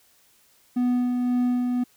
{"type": "tone with tremolo", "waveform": "triangle", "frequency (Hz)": 246.9, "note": "B3", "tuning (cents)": 0, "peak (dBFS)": -17, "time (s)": [0.76, 1.84], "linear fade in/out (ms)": 10, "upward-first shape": "sine", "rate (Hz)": 1.9, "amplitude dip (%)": 30, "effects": ["white hiss -60 dBFS RMS until 1.96 s"]}